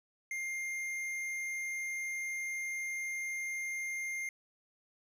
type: tone with tanh clipping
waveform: triangle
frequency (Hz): 2112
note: C7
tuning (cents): +16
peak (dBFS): -37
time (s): 0.31-4.29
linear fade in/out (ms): 2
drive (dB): 15
effects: none